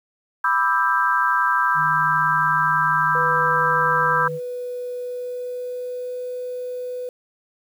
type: chord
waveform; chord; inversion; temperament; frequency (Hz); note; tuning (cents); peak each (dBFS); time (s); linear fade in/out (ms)
sine; E minor seventh; second; just; 988.9 / 1186.7 / 1318.5 / 1582.2; B5 / D6 / E6 / G6; +2 / +18 / 0 / +16; -21 / -24 / -22 / -21; 0.44-4.28; 5
type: tone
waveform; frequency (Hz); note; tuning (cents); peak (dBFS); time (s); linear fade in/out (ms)
sine; 153.4; D#3; -24; -30; 1.74-4.4; 50
type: tone with pitch glide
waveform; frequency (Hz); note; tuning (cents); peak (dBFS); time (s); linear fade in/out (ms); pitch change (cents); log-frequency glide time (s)
sine; 493.9 to 498.2; B4 to B4; 0 to +15; -26; 3.15-7.09; 2; +15; 4.95-6.2
effects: 8-bit